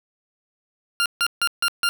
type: tone bursts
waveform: 20% pulse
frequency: 1396.9 Hz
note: F6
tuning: in tune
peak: -13 dBFS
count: 5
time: 1-1.89 s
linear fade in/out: 0 ms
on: 58 ms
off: 150 ms
effects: none